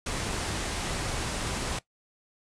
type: low-pass noise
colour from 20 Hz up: pink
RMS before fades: -32 dBFS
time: 0.06-1.79 s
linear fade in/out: 5 ms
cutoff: 10000 Hz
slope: 48 dB/octave
effects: noise-tail reverb RT60 0.1 s tail -18 dB re dry